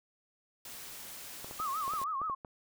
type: noise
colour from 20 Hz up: white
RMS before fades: -46 dBFS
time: 0.65-2.04 s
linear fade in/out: 2 ms
type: clicks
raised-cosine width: 1 ms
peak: -30 dBFS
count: 9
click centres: 1.445 / 1.511 / 1.6 / 1.879 / 1.936 / 2.016 / 2.216 / 2.298 / 2.448 s
type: tone with vibrato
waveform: sine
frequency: 1174.7 Hz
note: D6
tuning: in tune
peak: -32 dBFS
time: 1.59-2.35 s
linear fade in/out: 10 ms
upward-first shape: sine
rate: 6.4 Hz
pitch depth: 170 cents each way
effects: none